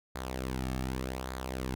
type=tone with flanger; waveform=sawtooth; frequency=64.5 Hz; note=C2; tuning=24 cents flat; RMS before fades=-36 dBFS; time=0.15-1.75 s; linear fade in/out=5 ms; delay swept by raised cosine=0.35 to 2.05 ms; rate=0.85 Hz; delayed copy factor=-0.6; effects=none